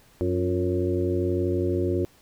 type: harmonic tone with a mistuned harmonic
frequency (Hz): 92.2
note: F#2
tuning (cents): -6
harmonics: 1 / 2 / 3 / 4 / 5 / 6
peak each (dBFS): -27 / -35 / -30 / -25 / -33 / -34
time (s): 0.21-2.05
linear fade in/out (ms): 0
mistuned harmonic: 4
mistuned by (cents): -65
effects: pink hiss -57 dBFS RMS until 2.21 s